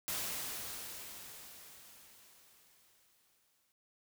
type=noise with exponential decay; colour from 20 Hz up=white; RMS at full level=-37 dBFS; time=0.08-3.72 s; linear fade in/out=0 ms; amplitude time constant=790 ms; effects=none